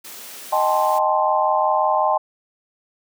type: high-pass noise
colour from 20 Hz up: white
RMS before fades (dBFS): -37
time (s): 0.04-0.99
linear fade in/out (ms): 10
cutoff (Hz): 200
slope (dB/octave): 24
type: chord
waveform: sine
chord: A half-diminished seventh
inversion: second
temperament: equal with one note detuned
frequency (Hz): 622.3 / 784 / 869.4 / 1046.5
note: Eb5 / G5 / A5 / C6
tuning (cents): 0 / 0 / -21 / 0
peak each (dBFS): -21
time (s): 0.52-2.18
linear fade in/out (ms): 10
effects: none